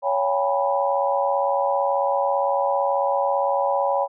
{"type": "tone cluster", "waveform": "sine", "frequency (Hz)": [560, 702, 797, 875, 984], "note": ["C#5", "F5", "G5", "A5", "B5"], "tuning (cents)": [18, 9, 28, -10, -7], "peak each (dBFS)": [-22, -30, -24, -30, -25], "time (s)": [0.02, 4.08], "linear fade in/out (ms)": 50, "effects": []}